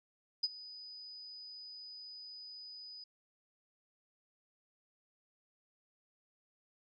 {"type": "tone with ADSR envelope", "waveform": "sine", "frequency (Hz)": 4978, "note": "D#8", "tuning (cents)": 0, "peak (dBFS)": -27, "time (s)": [0.43, 3.04], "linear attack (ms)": 10, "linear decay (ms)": 33, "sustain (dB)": -20, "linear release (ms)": 4, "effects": []}